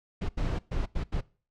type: noise bursts at uneven times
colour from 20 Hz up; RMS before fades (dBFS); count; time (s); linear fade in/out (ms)
brown; -29; 5; 0.21-0.29 / 0.37-0.59 / 0.71-0.86 / 0.95-1.04 / 1.12-1.21; 10
effects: noise-tail reverb RT60 0.4 s tail -22 dB re dry + low-pass 5000 Hz 12 dB/octave

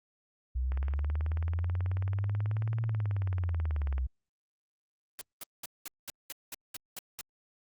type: linear two-way sweep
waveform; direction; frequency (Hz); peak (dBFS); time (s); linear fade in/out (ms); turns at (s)
sine; up then down; 61.7 to 113.7 to 61.8; -28; 0.55-4.07; 10; 2.83
type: click train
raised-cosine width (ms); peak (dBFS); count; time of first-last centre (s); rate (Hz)
0.5; -28; 61; 0.72-3.981; 18.4
type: noise bursts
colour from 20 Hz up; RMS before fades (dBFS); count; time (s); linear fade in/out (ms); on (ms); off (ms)
white; -40; 10; 5.19-7.21; 0; 22; 200
effects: Opus 48 kbps

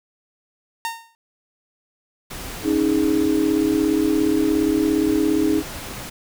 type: tone with exponential decay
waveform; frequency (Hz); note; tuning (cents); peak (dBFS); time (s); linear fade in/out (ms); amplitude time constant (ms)
sawtooth; 917; A#5; -29; -17; 0.85-1.15; 0; 64
type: noise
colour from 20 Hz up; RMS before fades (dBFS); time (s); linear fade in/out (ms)
pink; -33; 2.3-6.1; 10
type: chord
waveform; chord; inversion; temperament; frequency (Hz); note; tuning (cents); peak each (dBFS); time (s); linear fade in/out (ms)
sine; C# suspended second; none; equal with one note detuned; 277.2 / 314.4 / 415.3; C#4 / D#4 / G#4; 0 / +18 / 0; -22 / -18 / -23; 2.63-5.63; 50
effects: none

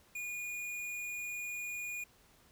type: tone with hard clipping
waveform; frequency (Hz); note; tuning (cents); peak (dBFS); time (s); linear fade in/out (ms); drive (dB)
sine; 2440; D#7; -34; -39; 0.15-2.04; 5; 18
effects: pink hiss -65 dBFS RMS until 2.51 s

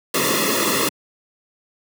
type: noise with comb filter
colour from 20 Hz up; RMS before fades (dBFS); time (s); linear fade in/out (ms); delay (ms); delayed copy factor
pink; -19; 0.14-0.89; 5; 1.3; -1
effects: high-pass 200 Hz 12 dB/octave

